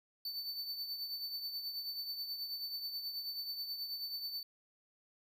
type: tone with tremolo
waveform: square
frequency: 4525 Hz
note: C#8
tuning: 35 cents sharp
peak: -37 dBFS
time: 0.25-4.43 s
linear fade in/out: 2 ms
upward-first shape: triangle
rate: 9.3 Hz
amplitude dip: 60%
effects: 13-bit